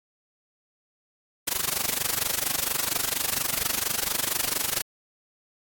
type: noise with amplitude modulation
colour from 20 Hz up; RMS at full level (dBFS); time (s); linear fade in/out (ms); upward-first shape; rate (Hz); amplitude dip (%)
white; -23; 1.47-4.82; 10; sine; 24.3; 95
effects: AAC 64 kbps